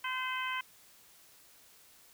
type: harmonic tone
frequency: 514 Hz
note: C5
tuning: 31 cents flat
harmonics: 2 / 3 / 4 / 5 / 6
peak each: -37 / -39 / -40 / -41 / -42 dBFS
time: 0.04-0.61 s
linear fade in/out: 5 ms
effects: white hiss -60 dBFS RMS until 2.13 s